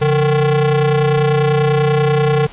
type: ring-modulated tone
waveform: square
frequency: 155.56 Hz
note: D#3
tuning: in tune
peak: -9 dBFS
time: 0.01-2.47 s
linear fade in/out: 10 ms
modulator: 296 Hz
effects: pink hiss -38 dBFS RMS until 2.52 s + resampled to 8000 Hz